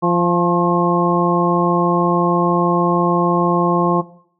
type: harmonic tone with a mistuned harmonic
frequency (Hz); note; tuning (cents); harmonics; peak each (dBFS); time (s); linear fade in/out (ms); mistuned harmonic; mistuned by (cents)
173.7; F3; -9; 1 / 2 / 3 / 4 / 5 / 6; -18 / -18 / -24 / -23 / -23 / -18; 0.02-4.02; 20; 6; +48
effects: noise-tail reverb RT60 0.6 s tail -17 dB re dry